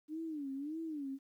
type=tone with vibrato; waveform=sine; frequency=296.9 Hz; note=D4; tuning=19 cents sharp; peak=-38 dBFS; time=0.08-1.19 s; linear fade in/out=50 ms; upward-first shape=sine; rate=1.7 Hz; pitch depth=170 cents each way; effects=12-bit